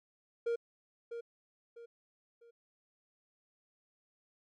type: tone with echo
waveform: triangle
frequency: 468 Hz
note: A#4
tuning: 7 cents sharp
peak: -28 dBFS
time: 0.46-0.56 s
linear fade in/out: 10 ms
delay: 650 ms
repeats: 3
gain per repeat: -9 dB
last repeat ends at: 2.51 s
effects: MP3 48 kbps